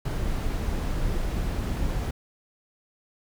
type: noise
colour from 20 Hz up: brown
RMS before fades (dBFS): -27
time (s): 0.05-2.11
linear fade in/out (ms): 5
effects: none